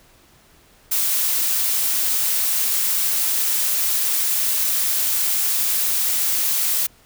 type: noise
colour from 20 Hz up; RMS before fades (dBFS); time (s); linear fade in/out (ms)
blue; -20; 0.91-6.87; 10
effects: pink hiss -53 dBFS RMS until 7.05 s